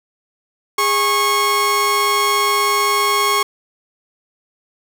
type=tone pair together; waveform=sawtooth; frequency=410.5 / 1095 Hz; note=G#4 / C#6; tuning=-20 / -22 cents; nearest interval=octave + perfect fourth; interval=1698 cents; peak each=-17 / -11 dBFS; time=0.78-3.43 s; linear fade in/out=5 ms; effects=none